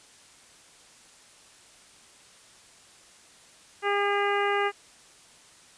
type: harmonic tone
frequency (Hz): 404.8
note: G#4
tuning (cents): -44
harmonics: 1 / 2 / 3 / 4 / 5 / 6 / 7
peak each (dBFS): -27 / -29 / -30 / -32 / -32 / -39 / -38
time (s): 3.82-4.72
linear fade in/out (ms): 50
effects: white hiss -54 dBFS RMS until 5.77 s + resampled to 22050 Hz